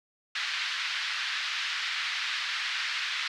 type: band-pass noise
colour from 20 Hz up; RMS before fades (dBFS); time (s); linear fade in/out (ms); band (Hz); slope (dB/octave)
pink; -32; 0.35-3.28; 5; 1500 to 4500; 24
effects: none